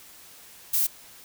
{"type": "noise", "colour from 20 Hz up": "violet", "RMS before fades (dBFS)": -23, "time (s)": [0.73, 0.87], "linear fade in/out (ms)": 10, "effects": ["white hiss -49 dBFS RMS until 1.24 s"]}